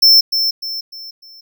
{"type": "tone with echo", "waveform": "square", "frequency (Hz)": 5340, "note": "E8", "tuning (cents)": 22, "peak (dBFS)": -6, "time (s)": [0.02, 0.21], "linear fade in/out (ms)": 10, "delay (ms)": 300, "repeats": 4, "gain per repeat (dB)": -8, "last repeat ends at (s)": 1.41, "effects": []}